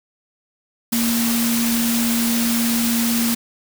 sine tone in noise, 233.1 Hz, A#3, in tune, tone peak -18 dBFS, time 0.92-3.35 s, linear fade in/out 10 ms, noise white, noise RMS -23 dBFS, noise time 0.92-3.35 s, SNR +2 dB, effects none

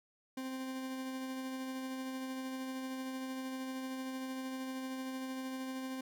40% pulse tone with tremolo, 261.6 Hz, C4, in tune, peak -37 dBFS, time 0.37-6.01 s, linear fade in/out 5 ms, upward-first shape sine, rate 13 Hz, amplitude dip 25%, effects none

